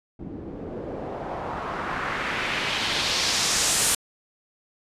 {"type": "noise with low-pass filter sweep", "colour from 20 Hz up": "white", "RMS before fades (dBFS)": -27, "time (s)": [0.19, 3.95], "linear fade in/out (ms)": 5, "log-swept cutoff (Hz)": [250, 9900], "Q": 1.5, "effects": ["resampled to 32000 Hz"]}